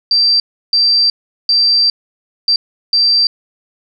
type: tone bursts at uneven times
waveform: sine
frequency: 4693 Hz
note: D8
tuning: 2 cents flat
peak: -8 dBFS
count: 5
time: 0.11-0.4 / 0.73-1.1 / 1.49-1.9 / 2.48-2.56 / 2.93-3.27 s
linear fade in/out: 2 ms
effects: none